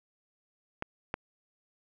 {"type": "clicks", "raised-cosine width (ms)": 0.5, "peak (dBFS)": [-18, -16], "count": 2, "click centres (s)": [0.824, 1.141], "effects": []}